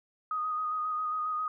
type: tone with vibrato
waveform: sine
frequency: 1244.5 Hz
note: D#6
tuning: in tune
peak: -29 dBFS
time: 0.31-1.48 s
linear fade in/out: 2 ms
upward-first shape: square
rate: 7.4 Hz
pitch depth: 19 cents each way
effects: none